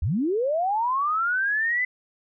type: linear sweep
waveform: sine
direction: up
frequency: 60.9 to 2032 Hz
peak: -21 dBFS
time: 0.02-1.85 s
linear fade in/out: 5 ms
effects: none